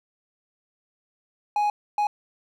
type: tone bursts at uneven times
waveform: triangle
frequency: 832 Hz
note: G#5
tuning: 3 cents sharp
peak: -18 dBFS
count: 2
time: 1.56-1.7 / 1.98-2.07 s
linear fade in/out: 2 ms
effects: none